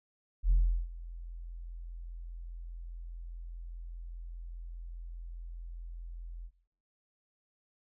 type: tone with ADSR envelope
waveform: sine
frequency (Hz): 42.45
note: F1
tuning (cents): -48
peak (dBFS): -19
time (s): 0.43-6.51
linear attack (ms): 76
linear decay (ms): 370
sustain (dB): -21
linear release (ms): 60
effects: noise-tail reverb RT60 0.8 s tail -22 dB re dry + tanh soft clip ceiling -19 dBFS